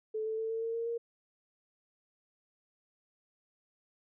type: tone with pitch steps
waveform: sine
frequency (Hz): 435.3 / 440.4 / 445.5 / 450.7 / 455.9 / 461.2 / 466.5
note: A4 / A4 / A4 / A4 / A#4 / A#4 / A#4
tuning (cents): -19 / +2 / +22 / +42 / -39 / -19 / +1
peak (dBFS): -32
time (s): 0.14-0.98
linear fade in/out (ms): 10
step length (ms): 120
effects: none